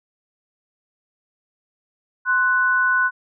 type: tone pair together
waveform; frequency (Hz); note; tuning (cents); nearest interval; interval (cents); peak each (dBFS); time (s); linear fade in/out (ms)
sine; 1046.5 / 1486.7; C6 / F#6; 0 / +8; tritone; 608; -22 / -16; 2.25-3.11; 50
effects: none